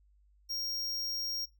square tone, 5580 Hz, F8, 2 cents flat, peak -34 dBFS, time 0.49-1.46 s, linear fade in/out 20 ms, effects noise-tail reverb RT60 0.2 s tail -22 dB re dry + added 50 Hz sine -62 dBFS peak until 1.59 s

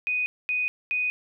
sine tone bursts, 2489 Hz, D#7, in tune, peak -23 dBFS, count 3, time 0.07-1.1 s, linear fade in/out 0 ms, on 190 ms, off 230 ms, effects none

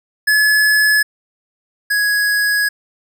square tone pair in turn, 1708 / 1667.1 Hz, G#6 / G#6, +48 / +6 cents, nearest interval unison, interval 42 cents, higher first, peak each -11 / -14 dBFS, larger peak first, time 0.27-1.03 / 1.9-2.69 s, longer second, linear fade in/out 10 ms, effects none

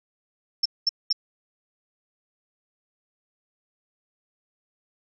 sine tone bursts, 5390 Hz, E8, 38 cents sharp, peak -18 dBFS, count 3, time 0.63-1.128 s, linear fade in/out 5 ms, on 26 ms, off 210 ms, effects none

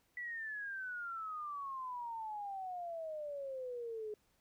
sine exponential sweep, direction down, 1975.5 to 418.2 Hz, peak -40 dBFS, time 0.17-4.14 s, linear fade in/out 2 ms, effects pink hiss -75 dBFS RMS until 4.4 s

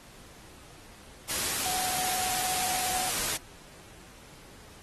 sine tone in noise, 740 Hz, F#5, in tune, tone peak -34 dBFS, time 1.65-3.1 s, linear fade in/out 10 ms, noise white, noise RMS -30 dBFS, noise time 1.29-3.37 s, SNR -7 dB, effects pink hiss -52 dBFS RMS until 4.82 s + AAC 32 kbps

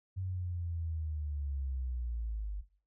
sine linear sweep, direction down, 94.9 to 49 Hz, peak -34 dBFS, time 0.16-2.62 s, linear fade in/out 20 ms, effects noise-tail reverb RT60 0.4 s tail -17 dB re dry

